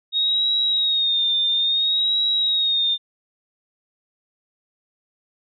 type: tone with vibrato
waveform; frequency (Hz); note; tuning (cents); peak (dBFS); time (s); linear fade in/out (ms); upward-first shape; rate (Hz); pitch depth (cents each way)
sine; 3729; A#7; 0; -17; 0.12-2.98; 50; sine; 0.59; 61
effects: none

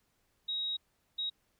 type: tone bursts at uneven times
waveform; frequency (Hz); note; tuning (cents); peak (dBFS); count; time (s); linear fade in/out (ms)
sine; 3800; A#7; +33; -32; 2; 0.48-0.77 / 1.18-1.3; 10
effects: pink hiss -75 dBFS RMS until 1.59 s

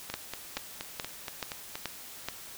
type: two click trains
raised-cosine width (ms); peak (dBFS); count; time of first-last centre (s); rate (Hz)
0.2; -15 / -18; 6 / 8; 0.14-2.286 / 0.1-1.755; 2.33 / 4.23
effects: white hiss -46 dBFS RMS until 2.57 s

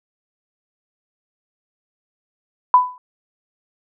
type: tone with exponential decay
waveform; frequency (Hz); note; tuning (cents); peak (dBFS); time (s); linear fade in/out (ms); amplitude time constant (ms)
sine; 998; B5; +18; -4; 2.74-2.98; 1; 52
effects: none

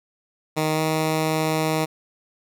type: tone with pitch glide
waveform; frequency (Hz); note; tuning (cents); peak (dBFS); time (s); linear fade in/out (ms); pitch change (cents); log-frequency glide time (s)
10% pulse; 155.9 to 157.53; D#3 to D#3; +4 to +22; -12; 0.56-1.86; 20; +18; 0.74-0.8
effects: none

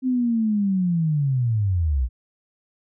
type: linear sweep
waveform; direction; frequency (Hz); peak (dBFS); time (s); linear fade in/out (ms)
sine; down; 261.6 to 57.1; -18; 0.02-2.09; 50
effects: none

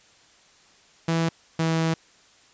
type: tone pair in turn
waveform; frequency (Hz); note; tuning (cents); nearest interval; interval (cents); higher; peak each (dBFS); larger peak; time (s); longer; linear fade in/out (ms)
sawtooth; 164.81 / 162.63; E3 / E3; 0 / -23; unison; 23; first; -17; neither; 1.08-1.29 / 1.59-1.94; second; 5
effects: white hiss -56 dBFS RMS until 2.53 s + resampled to 16000 Hz

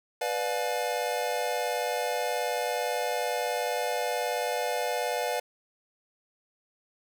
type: chord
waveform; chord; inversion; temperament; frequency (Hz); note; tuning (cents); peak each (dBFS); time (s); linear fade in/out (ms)
square; B diminished seventh; none; just; 493.9 / 592.7 / 711.2 / 853.4; B4 / D5 / F5 / Ab5; 0 / +16 / +31 / +47; -33 / -34 / -33 / -36; 0.21-5.4; 5
effects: none

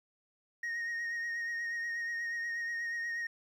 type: tone with vibrato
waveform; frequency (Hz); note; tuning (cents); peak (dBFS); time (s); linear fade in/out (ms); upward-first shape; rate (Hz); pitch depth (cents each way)
sine; 1864.7; A#6; 0; -31; 0.63-3.27; 5; triangle; 8.3; 28
effects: tanh soft clip ceiling -33 dBFS + 11-bit

